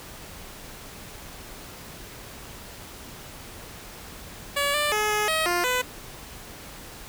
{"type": "tone with pitch steps", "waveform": "10% pulse", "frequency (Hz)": [569, 592, 424.3, 421.6, 635, 350.9, 501], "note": ["C#5", "D5", "G#4", "G#4", "D#5", "F4", "B4"], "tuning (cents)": [45, 14, 37, 26, 35, 8, 25], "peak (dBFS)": -14, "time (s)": [4.56, 5.82], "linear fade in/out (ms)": 10, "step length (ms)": 180, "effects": ["pink hiss -42 dBFS RMS until 7.08 s"]}